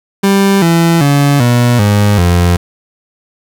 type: tone with pitch steps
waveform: 30% pulse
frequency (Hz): 196.8 / 167.41 / 142.41 / 121.14 / 103.05 / 87.66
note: G3 / E3 / C#3 / B2 / G#2 / F2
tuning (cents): +7 / +27 / +47 / -33 / -13 / +7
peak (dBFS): -4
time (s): 0.23-2.57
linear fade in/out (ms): 10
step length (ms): 390
effects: 7-bit